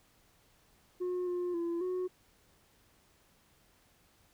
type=tone with pitch steps; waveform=sine; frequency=360.9 / 355.5 / 339.8 / 366 Hz; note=F#4 / F4 / F4 / F#4; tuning=-43 / +31 / -47 / -19 cents; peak=-29 dBFS; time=1-2.08 s; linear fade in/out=20 ms; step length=270 ms; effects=tanh soft clip ceiling -31 dBFS + pink hiss -67 dBFS RMS until 4.33 s